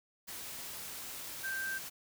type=tone in noise; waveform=sine; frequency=1569 Hz; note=G6; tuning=1 cent sharp; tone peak=-35 dBFS; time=1.43-1.79 s; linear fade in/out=20 ms; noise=white; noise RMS=-44 dBFS; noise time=0.27-1.9 s; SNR=+6 dB; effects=none